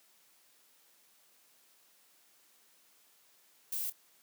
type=noise with echo; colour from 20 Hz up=violet; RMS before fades=-36 dBFS; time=3.72-3.9 s; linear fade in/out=5 ms; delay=26 ms; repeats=1; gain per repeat=-15 dB; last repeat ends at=3.926 s; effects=white hiss -66 dBFS RMS until 4.22 s + high-pass 200 Hz 12 dB/octave